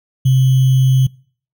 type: tone with sample-and-hold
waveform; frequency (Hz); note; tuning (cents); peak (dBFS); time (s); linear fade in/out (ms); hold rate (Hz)
sine; 130.81; C3; 0; -8; 0.25-1.07; 10; 3150
effects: noise-tail reverb RT60 0.5 s tail -25 dB re dry